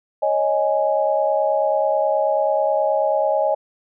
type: chord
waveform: sine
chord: C# suspended second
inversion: none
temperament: just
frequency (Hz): 554.4 / 623.7 / 831.5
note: C#5 / D#5 / G#5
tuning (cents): 0 / +4 / +2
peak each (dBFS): -21 / -19 / -22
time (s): 0.22-3.55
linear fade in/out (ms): 10
effects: none